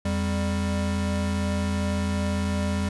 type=tone pair together; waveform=square; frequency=85.3 / 198.13 Hz; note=F2 / G3; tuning=-40 / +19 cents; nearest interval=octave + minor third; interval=1459 cents; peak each=-27 dBFS; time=0.05-2.89 s; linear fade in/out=5 ms; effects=resampled to 24000 Hz